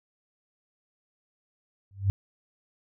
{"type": "tone with exponential growth", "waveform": "sine", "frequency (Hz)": 98.1, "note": "G2", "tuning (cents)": 2, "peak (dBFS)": -17, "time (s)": [1.91, 2.1], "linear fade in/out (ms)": 0, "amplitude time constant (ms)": 41, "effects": []}